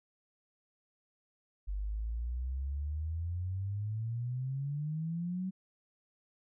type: exponential sweep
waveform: sine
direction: up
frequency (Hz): 48 to 190.7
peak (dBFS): -33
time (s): 1.67-5.51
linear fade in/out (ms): 20
effects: none